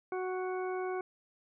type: harmonic tone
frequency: 370 Hz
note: F#4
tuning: in tune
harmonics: 1 / 2 / 3 / 4 / 6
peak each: -34 / -40 / -44 / -46 / -50 dBFS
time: 0.12-1.01 s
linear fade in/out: 2 ms
effects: none